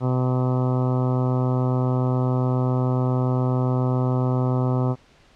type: harmonic tone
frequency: 127.2 Hz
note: C3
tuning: 48 cents flat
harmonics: 1 / 2 / 3 / 4 / 5 / 6 / 7 / 8 / 9 / 10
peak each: -20 / -26 / -30 / -32 / -34 / -36 / -37 / -38 / -39 / -40 dBFS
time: 0-4.96 s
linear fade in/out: 50 ms
effects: pink hiss -55 dBFS RMS until 5.35 s + low-pass 5000 Hz 12 dB/octave